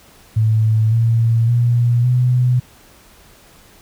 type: tone with pitch steps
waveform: sine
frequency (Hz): 110 / 114.74 / 119.68 / 124.83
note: A2 / A#2 / A#2 / B2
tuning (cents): 0 / -27 / +46 / +19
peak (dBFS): -11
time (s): 0.36-2.6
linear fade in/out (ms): 10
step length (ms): 560
effects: pink hiss -47 dBFS RMS until 3.81 s